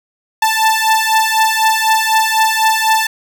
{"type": "beating tone pair", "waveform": "sawtooth", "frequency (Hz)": [880, 884], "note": ["A5", "A5"], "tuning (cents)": [0, 8], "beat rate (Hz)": 4, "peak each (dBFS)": -10, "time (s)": [0.42, 3.07], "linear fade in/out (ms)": 5, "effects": []}